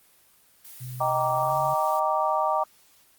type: noise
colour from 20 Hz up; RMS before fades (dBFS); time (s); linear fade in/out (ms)
blue; -44; 0.64-2; 10
type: tone with pitch glide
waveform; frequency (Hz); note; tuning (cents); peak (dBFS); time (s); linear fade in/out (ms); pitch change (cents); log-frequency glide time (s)
sine; 125.9 to 138.09; B2 to C#3; +34 to -6; -34; 0.8-1.75; 20; +160; 1.34-1.57
type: chord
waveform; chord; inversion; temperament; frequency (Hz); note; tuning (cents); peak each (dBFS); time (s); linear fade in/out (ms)
sine; Eb major seventh; none; just; 622.3 / 777.8 / 933.4 / 1166.7; Eb5 / G5 / Bb5 / D6; 0 / -14 / +2 / -12; -27; 1-2.64; 10
effects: white hiss -59 dBFS RMS until 3.18 s + Opus 24 kbps